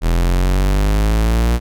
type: exponential sweep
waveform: 45% pulse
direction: up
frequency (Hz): 41.2 to 60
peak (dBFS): -12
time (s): 0.01-1.6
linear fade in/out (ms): 50
effects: none